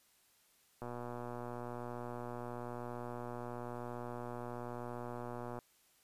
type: click train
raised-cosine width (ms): 1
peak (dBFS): -30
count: 578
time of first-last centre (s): 0.82-5.589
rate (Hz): 121
effects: white hiss -70 dBFS RMS until 6.03 s + resampled to 32000 Hz